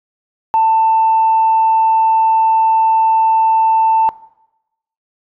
sine tone, 890 Hz, A5, 20 cents sharp, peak -8 dBFS, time 0.54-4.09 s, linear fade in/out 0 ms, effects noise-tail reverb RT60 0.9 s tail -19 dB re dry + tanh soft clip ceiling -4 dBFS

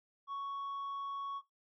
sine tone with tanh clipping, 1112 Hz, C#6, 5 cents sharp, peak -38 dBFS, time 0.27-1.42 s, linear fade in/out 50 ms, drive 2 dB, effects noise-tail reverb RT60 0.2 s tail -20 dB re dry

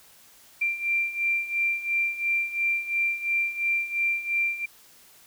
sine beating tone pair, 2364 / 2366.9 Hz, D7 / D7, +11 / +13 cents, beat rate 2.9 Hz, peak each -29 / -25 dBFS, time 0.61-4.66 s, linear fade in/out 10 ms, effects white hiss -54 dBFS RMS until 5.26 s

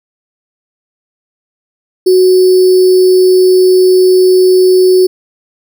sine tone with sample-and-hold, 370 Hz, F#4, in tune, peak -3 dBFS, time 2.06-5.07 s, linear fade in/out 10 ms, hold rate 4900 Hz, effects none

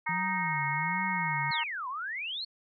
harmonic tone, 311.1 Hz, D#4, in tune, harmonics 3 / 4 / 5 / 6 / 7, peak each -32 / -39 / -42 / -35 / -33 dBFS, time 0.06-1.64 s, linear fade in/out 10 ms
sine tone with vibrato, 164.81 Hz, E3, in tune, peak -35 dBFS, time 0.09-1.51 s, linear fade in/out 2 ms, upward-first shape sine, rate 1.3 Hz, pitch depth 240 cents each way
sine exponential two-way sweep, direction down then up, 4435 to 978 to 4435 Hz, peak -33 dBFS, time 1.51-2.45 s, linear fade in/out 10 ms, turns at 1.88 s
effects none

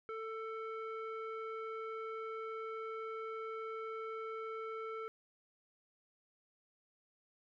square tone with low-pass filter, 444.1 Hz, A4, 16 cents sharp, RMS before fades -43 dBFS, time 0.09-5.08 s, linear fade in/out 0 ms, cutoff 1700 Hz, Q 9.6, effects none

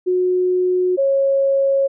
sine tone pair in turn, 364.6 / 547.5 Hz, F#4 / C#5, -25 / -22 cents, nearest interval perfect fifth, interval 703 cents, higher second, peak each -14 / -13 dBFS, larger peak second, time 0.06-0.97 / 0.97-1.88 s, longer neither, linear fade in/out 20 ms, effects none

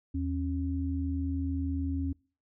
sine tone pair together, 81 / 272.5 Hz, E2 / C#4, -30 / -29 cents, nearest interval octave + major sixth, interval 2101 cents, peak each -31 / -32 dBFS, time 0.14-2.13 s, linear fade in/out 10 ms, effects noise-tail reverb RT60 0.4 s tail -25 dB re dry

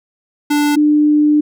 square / sine tone pair in turn, 293.7 / 298.8 Hz, D4 / D4, 0 / +30 cents, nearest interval unison, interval 30 cents, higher second, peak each -12 / -8 dBFS, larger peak second, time 0.5-0.76 / 0.76-1.41 s, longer second, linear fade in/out 10 ms, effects none

